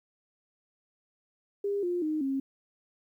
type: tone with pitch steps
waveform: sine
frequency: 403 / 352.9 / 309 / 270.5 Hz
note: G4 / F4 / D#4 / C#4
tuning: +48 / +18 / -12 / -42 cents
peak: -27 dBFS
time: 1.64-2.4 s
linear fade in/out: 5 ms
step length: 190 ms
effects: 11-bit